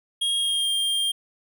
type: tone with pitch glide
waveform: square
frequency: 3264 to 3202 Hz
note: G#7 to G7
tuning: -31 to +36 cents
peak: -22 dBFS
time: 0.21-1.12 s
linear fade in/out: 10 ms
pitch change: -33 cents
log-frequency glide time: 0.39-0.69 s
effects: none